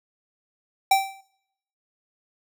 square tone with exponential decay, 778 Hz, G5, 13 cents flat, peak -13 dBFS, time 0.91-1.21 s, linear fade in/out 5 ms, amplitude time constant 64 ms, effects noise-tail reverb RT60 0.8 s tail -24 dB re dry

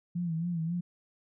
sine tone with vibrato, 168.4 Hz, E3, 37 cents sharp, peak -29 dBFS, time 0.15-0.81 s, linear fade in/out 10 ms, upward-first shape sine, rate 3.7 Hz, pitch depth 82 cents each way, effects none

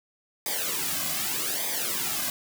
white noise with flanger, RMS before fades -29 dBFS, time 0.46-2.3 s, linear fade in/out 2 ms, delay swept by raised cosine 0.71 to 2.21 ms, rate 0.83 Hz, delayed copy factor -0.8, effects none

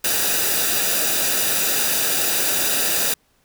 white noise with comb filter, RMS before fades -20 dBFS, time 0.04-3.14 s, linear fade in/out 5 ms, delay 0.93 ms, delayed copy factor -0.6, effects pink hiss -62 dBFS RMS until 3.44 s

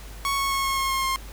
sawtooth tone with pitch steps, 1108.7 / 1101 / 1093.4 / 1085.9 / 1078.4 / 1070.9 / 1063.5 Hz, C#6 / C#6 / C#6 / C#6 / C#6 / C6 / C6, 0 / -12 / -24 / -36 / -48 / +40 / +28 cents, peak -19 dBFS, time 0.25-1.16 s, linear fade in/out 0 ms, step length 130 ms, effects added 50 Hz sine -38 dBFS peak until 1.32 s + pink hiss -45 dBFS RMS until 1.32 s

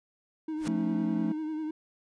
triangle tone with vibrato, 311.1 Hz, D#4, in tune, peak -29 dBFS, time 0.48-1.71 s, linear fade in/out 5 ms, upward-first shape sine, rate 10 Hz, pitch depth 38 cents each way
pink noise with exponential growth, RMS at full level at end -34 dBFS, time 0.56-0.68 s, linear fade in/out 2 ms, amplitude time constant 26 ms
triangle chord, F augmented, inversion none, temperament equal, 174.61 / 220 / 277.2 Hz, F3 / A3 / C#4, 0 / 0 / 0 cents, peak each -31 / -28 / -33 dBFS, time 0.67-1.32 s, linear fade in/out 2 ms
effects resampled to 22050 Hz

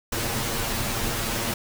pink noise with comb filter, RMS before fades -27 dBFS, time 0.12-1.54 s, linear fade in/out 5 ms, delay 8.7 ms, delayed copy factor +0.75, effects none

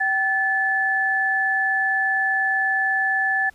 sine tone pair together, 771 / 1735.8 Hz, G5 / A6, -29 / -24 cents, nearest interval octave + major second, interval 1405 cents, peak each -25 / -19 dBFS, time 0-3.5 s, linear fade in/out 10 ms, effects pink hiss -57 dBFS RMS until 3.54 s + resampled to 32000 Hz

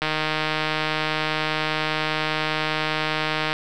click train, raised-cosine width 0.3 ms, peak -7 dBFS, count 545, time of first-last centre 0.02-3.53 s, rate 155 Hz, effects none

